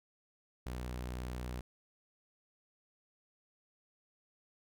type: tone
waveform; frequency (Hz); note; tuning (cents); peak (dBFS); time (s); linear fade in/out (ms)
sawtooth; 61.74; B1; 0; -35; 0.66-1.61; 5
effects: none